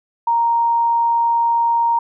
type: tone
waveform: sine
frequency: 932.3 Hz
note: A#5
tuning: in tune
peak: -13 dBFS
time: 0.27-1.99 s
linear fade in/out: 5 ms
effects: none